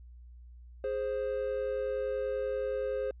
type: tone pair together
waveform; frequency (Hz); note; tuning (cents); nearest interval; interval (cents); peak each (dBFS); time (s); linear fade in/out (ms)
triangle; 415.3 / 525.8; G#4 / C5; 0 / +8; major third; 408; -33 / -30; 0.84-3.11; 2
effects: added 60 Hz sine -48 dBFS peak until 3.2 s + resampled to 8000 Hz